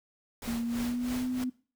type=noise with tremolo; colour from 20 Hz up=pink; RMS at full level=-39 dBFS; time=0.42-1.44 s; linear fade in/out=2 ms; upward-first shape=sine; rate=3.1 Hz; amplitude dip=80%
type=tone with pitch glide; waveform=sine; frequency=233.1 to 252.7 Hz; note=A#3 to B3; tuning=0 to +40 cents; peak=-29 dBFS; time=0.47-1.5 s; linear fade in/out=10 ms; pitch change=+140 cents; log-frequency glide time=0.61-1.25 s
effects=noise-tail reverb RT60 0.4 s tail -20 dB re dry